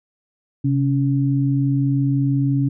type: tone pair together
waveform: sine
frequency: 134.14 / 280 Hz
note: C3 / C#4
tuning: +43 / +18 cents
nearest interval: octave + minor second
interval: 1275 cents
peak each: -17 / -20 dBFS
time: 0.64-2.69 s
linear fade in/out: 10 ms
effects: none